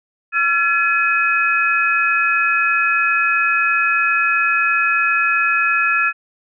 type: tone cluster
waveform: sine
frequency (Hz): 1362 / 1705 / 2530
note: F6 / G#6 / D#7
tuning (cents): -44 / +45 / +28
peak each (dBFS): -18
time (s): 0.32-6.13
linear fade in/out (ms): 50
effects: none